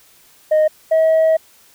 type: tone pair in turn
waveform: sine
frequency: 619 / 640.8 Hz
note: D#5 / E5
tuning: -9 / -49 cents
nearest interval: minor second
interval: 60 cents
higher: second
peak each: -8 dBFS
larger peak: neither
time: 0.51-0.68 / 0.91-1.37 s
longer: second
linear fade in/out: 10 ms
effects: tanh soft clip ceiling -9 dBFS + white hiss -50 dBFS RMS until 1.74 s